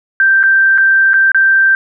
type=tone with dropouts; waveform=sine; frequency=1568 Hz; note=G6; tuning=in tune; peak=-6 dBFS; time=0.2-1.75 s; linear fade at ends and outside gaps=1 ms; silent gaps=0.43-0.436 / 0.778-0.782 / 1.134-1.14 / 1.318-1.346 s; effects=none